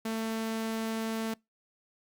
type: tone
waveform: sawtooth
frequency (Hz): 223.2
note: A3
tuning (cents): +25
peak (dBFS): -27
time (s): 0.05-1.34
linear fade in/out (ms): 5
effects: noise-tail reverb RT60 0.2 s tail -25 dB re dry + Opus 48 kbps